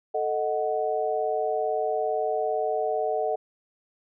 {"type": "chord", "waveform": "sine", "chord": "D# diminished", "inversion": "second", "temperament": "equal", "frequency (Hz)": [440, 622.3, 740], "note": ["A4", "D#5", "F#5"], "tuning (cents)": [0, 0, 0], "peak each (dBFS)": -28, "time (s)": [0.14, 3.36], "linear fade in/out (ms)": 10, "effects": []}